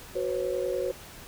sine chord, F# suspended fourth, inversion none, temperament equal with one note detuned, 370 / 493.9 / 544.2 Hz, F#4 / B4 / C#5, 0 / 0 / -32 cents, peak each -31 dBFS, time 0.15-0.92 s, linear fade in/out 10 ms, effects pink hiss -46 dBFS RMS until 1.27 s

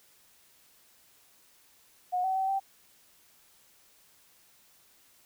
sine tone with pitch steps, 726 / 759 / 766 / 779 Hz, F#5 / F#5 / G5 / G5, -33 / +44 / -40 / -11 cents, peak -26 dBFS, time 2.12-2.6 s, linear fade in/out 20 ms, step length 120 ms, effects white hiss -62 dBFS RMS until 5.25 s

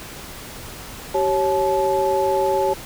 sine tone cluster, 385.2 / 550 / 864 Hz, G4 / C#5 / A5, -30 / -14 / -32 cents, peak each -21 dBFS, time 1.14-2.74 s, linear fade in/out 10 ms, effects pink hiss -36 dBFS RMS until 2.85 s

